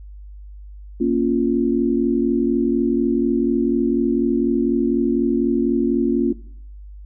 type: chord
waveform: sine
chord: Bb minor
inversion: none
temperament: equal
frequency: 233.1 / 277.2 / 349.2 Hz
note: Bb3 / Db4 / F4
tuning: 0 / 0 / 0 cents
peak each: -20 dBFS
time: 1-6.33 s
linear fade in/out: 10 ms
effects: noise-tail reverb RT60 0.6 s tail -19 dB re dry + added 50 Hz sine -35 dBFS peak until 7.05 s